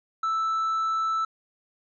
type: tone with hard clipping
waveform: sine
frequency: 1318.5 Hz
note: E6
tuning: in tune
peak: -24 dBFS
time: 0.23-1.25 s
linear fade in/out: 5 ms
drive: 2 dB
effects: resampled to 16000 Hz